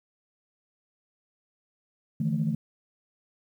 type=chord; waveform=sine; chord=D suspended second; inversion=none; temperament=equal with one note detuned; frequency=150.7 / 164.81 / 220 Hz; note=D3 / E3 / A3; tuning=+45 / 0 / 0 cents; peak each=-28 dBFS; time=2.2-2.55 s; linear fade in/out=5 ms; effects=tanh soft clip ceiling -16 dBFS + 10-bit